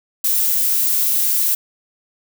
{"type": "noise", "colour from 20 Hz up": "violet", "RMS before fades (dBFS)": -17, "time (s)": [0.24, 1.55], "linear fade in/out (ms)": 5, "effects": []}